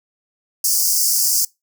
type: high-pass noise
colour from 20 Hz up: pink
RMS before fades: -17 dBFS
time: 0.64-1.45 s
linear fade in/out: 5 ms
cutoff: 4800 Hz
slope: 96 dB/octave
effects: noise-tail reverb RT60 0.2 s tail -23 dB re dry